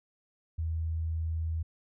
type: tone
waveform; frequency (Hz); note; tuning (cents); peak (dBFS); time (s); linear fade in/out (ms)
sine; 81; E2; -30; -29; 0.58-1.63; 10
effects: none